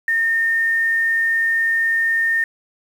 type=tone with quantisation; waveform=sine; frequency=1824 Hz; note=A#6; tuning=38 cents flat; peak=-15 dBFS; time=0.08-2.44 s; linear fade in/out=2 ms; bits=7; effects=none